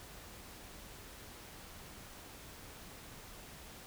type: silence
effects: pink hiss -52 dBFS RMS until 3.86 s